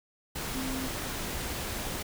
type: tone in noise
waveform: sine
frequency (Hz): 261.6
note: C4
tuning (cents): 0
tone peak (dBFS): -34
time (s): 0.54-0.88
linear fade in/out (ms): 10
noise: pink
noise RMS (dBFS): -35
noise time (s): 0.35-2.03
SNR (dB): -2
effects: none